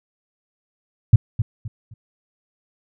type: tone with echo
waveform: sine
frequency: 110 Hz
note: A2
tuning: in tune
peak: -4 dBFS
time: 1.13-1.16 s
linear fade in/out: 5 ms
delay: 260 ms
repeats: 3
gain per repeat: -11 dB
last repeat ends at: 1.94 s
effects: none